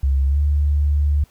sine tone with pitch glide, 68 to 72.88 Hz, C#2 to D2, -33 to -13 cents, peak -14 dBFS, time 0.03-1.24 s, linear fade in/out 5 ms, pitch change +120 cents, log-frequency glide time 0.26-0.39 s, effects pink hiss -56 dBFS RMS until 1.3 s

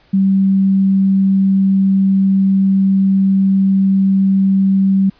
sine tone, 193.4 Hz, G3, 23 cents flat, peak -9 dBFS, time 0.13-5.1 s, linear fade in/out 10 ms, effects pink hiss -52 dBFS RMS until 5.19 s + resampled to 11025 Hz

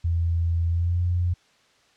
sine tone with pitch glide, 84.2 to 88.13 Hz, E2 to F2, +37 to +16 cents, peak -20 dBFS, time 0.04-1.34 s, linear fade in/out 10 ms, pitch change +79 cents, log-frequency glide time 0.69-1.02 s, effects white hiss -60 dBFS RMS until 1.96 s + low-pass 5000 Hz 12 dB/octave

